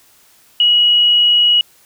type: tone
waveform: sine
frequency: 2910 Hz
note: F#7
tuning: 29 cents flat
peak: -8 dBFS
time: 0.6-1.61 s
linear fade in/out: 2 ms
effects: white hiss -50 dBFS RMS until 1.85 s